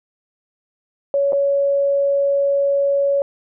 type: tone with dropouts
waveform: sine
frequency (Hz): 560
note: C#5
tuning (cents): +18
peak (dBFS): -14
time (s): 1.14-3.22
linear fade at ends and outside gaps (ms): 1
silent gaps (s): 1.323-1.331
effects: none